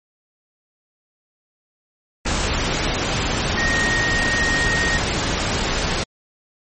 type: tone in noise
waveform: sine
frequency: 1864.7 Hz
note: A#6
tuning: in tune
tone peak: -19 dBFS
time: 3.57-4.98 s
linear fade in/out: 10 ms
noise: pink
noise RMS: -21 dBFS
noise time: 2.25-6.04 s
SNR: -1 dB
effects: MP3 32 kbps